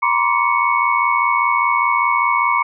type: tone cluster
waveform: sine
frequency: 956 / 1041 / 1156 / 2217 Hz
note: A#5 / C6 / D6 / C#7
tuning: +43 / -9 / -28 / 0 cents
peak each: -19 dBFS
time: 0.02-2.63 s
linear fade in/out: 10 ms
effects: none